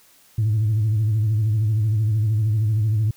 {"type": "tone with vibrato", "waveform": "sine", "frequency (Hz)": 108, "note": "A2", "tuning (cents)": -32, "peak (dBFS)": -15, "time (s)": [0.38, 3.11], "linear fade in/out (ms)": 5, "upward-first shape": "sine", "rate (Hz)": 13, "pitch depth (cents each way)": 74, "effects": ["tanh soft clip ceiling -14 dBFS", "white hiss -54 dBFS RMS until 3.16 s"]}